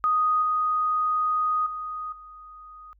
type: tone with level steps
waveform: sine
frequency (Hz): 1244.5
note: D#6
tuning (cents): 0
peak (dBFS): -19 / -21 / -30 / -42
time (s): 0.04-2.93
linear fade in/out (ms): 0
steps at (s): 0.42 / 1.66 / 2.12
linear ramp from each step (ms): 5
effects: added 50 Hz sine -57 dBFS peak until 2.99 s